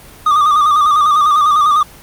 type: tone with vibrato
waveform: triangle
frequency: 1200 Hz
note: D6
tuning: 37 cents sharp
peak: -6 dBFS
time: 0.26-1.83 s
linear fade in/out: 5 ms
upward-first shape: square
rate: 10 Hz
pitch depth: 53 cents each way
effects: pink hiss -38 dBFS RMS until 2.02 s + Opus 32 kbps